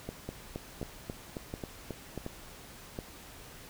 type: two click trains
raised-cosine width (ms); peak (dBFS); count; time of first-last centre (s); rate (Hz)
2; -23 / -23; 5 / 8; 0.09-2.989 / 0.29-2.177; 1.38 / 3.71
effects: pink hiss -50 dBFS RMS until 3.69 s